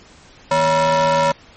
square ring-modulated tone, 200.1 Hz, G3, 36 cents sharp, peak -11 dBFS, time 0.51-1.32 s, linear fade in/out 5 ms, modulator 760 Hz, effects pink hiss -46 dBFS RMS until 1.56 s + MP3 32 kbps

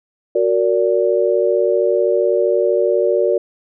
sine chord, Gb augmented, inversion none, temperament just, 370 / 462.5 / 578.1 Hz, Gb4 / Bb4 / D5, 0 / -14 / -27 cents, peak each -17 dBFS, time 0.35-3.38 s, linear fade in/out 5 ms, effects none

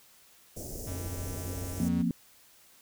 pink band-stop noise, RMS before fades -40 dBFS, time 0.56-1.89 s, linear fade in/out 10 ms, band 680 to 5400 Hz, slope 48 dB/octave
square tone with pitch glide, 90.2 to 85.58 Hz, F#2 to F2, -44 to -35 cents, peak -37 dBFS, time 0.86-2.03 s, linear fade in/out 20 ms, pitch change -91 cents, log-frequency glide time 1.82-1.88 s
sine chord, F suspended fourth, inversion none, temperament just, 174.61 / 232.8 / 261.9 Hz, F3 / Bb3 / C4, 0 / -2 / +2 cents, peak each -29 / -29 / -32 dBFS, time 1.8-2.11 s, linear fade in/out 2 ms
effects white hiss -59 dBFS RMS until 2.81 s

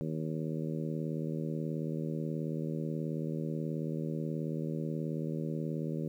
harmonic tone, 78.5 Hz, D#2, 16 cents sharp, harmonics 2 / 3 / 4 / 5 / 6 / 7, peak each -35 / -39 / -41 / -43 / -45 / -46 dBFS, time 0.01-6.08 s, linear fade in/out 0 ms, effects 11-bit

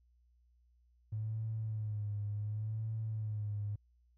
triangle tone with vibrato, 107 Hz, A2, 48 cents flat, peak -31 dBFS, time 1.12-3.76 s, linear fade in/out 10 ms, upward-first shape sine, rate 0.69 Hz, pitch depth 62 cents each way, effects tanh soft clip ceiling -33 dBFS + added 60 Hz sine -66 dBFS peak until 4.17 s

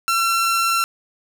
sawtooth tone, 1354 Hz, E6, 46 cents sharp, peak -13 dBFS, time 0.08-0.84 s, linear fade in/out 0 ms, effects none

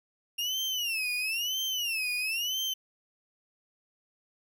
35% pulse tone with vibrato, 2774 Hz, F7, 12 cents flat, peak -27 dBFS, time 0.38-2.74 s, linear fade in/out 10 ms, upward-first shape sine, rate 1 Hz, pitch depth 210 cents each way, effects none

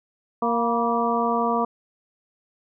harmonic tone with a mistuned harmonic, 233.1 Hz, A#3, in tune, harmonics 1 / 2 / 3 / 4 / 5, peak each -26 / -26 / -26 / -26 / -26 dBFS, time 0.42-1.65 s, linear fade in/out 5 ms, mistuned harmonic 4, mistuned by +56 cents, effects none

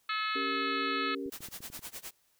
harmonic tone, 430.4 Hz, A4, 38 cents flat, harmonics 3 / 4 / 5 / 6 / 7 / 8 / 9 / 10, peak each -33 / -39 / -40 / -39 / -45 / -44 / -43 / -42 dBFS, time 0.09-1.15 s, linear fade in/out 5 ms
sine chord, G diminished, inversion second, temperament equal, 277.2 / 392 / 466.2 Hz, Db4 / G4 / Bb4, 0 / 0 / 0 cents, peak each -37 / -39 / -42 dBFS, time 0.35-1.3 s, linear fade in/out 10 ms
clicks, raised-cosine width 3 ms, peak -38 dBFS, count 6, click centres 1.261 / 1.406 / 1.486 / 1.605 / 1.701 / 1.792 s
white noise with tremolo, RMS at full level -41 dBFS, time 1.32-2.11 s, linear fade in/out 2 ms, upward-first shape sine, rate 9.7 Hz, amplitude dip 95%
effects white hiss -71 dBFS RMS until 2.39 s

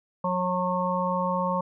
harmonic tone, 181.5 Hz, F#3, 33 cents flat, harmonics 1 / 3 / 5 / 6, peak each -29 / -29 / -29 / -29 dBFS, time 0.24-1.61 s, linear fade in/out 5 ms, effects none

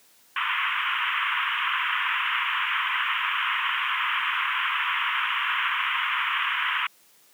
pink band-pass noise, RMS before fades -26 dBFS, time 0.36-6.87 s, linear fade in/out 5 ms, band 980 to 3200 Hz, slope 96 dB/octave, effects white hiss -58 dBFS RMS until 7.33 s + high-pass 150 Hz 12 dB/octave

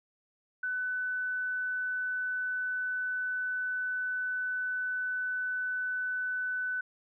sine tone, 1500 Hz, F#6, 23 cents sharp, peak -30 dBFS, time 0.63-6.81 s, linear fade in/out 5 ms, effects none

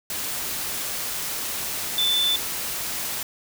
sine tone in noise, 3520 Hz, A7, in tune, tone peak -19 dBFS, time 1.98-2.36 s, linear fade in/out 2 ms, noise white, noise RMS -29 dBFS, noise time 0.1-3.23 s, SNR +7 dB, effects none

